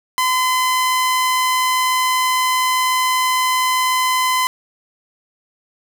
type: tone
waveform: sawtooth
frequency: 1021 Hz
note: C6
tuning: 43 cents flat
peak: -11 dBFS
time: 0.18-4.47 s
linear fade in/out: 0 ms
effects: none